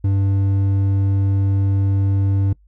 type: tone with hard clipping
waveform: sine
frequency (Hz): 98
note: G2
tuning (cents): 0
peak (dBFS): -16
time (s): 0.04-2.53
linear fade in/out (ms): 5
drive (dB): 6
effects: noise-tail reverb RT60 0.1 s tail -22 dB re dry + added 50 Hz sine -49 dBFS peak until 2.67 s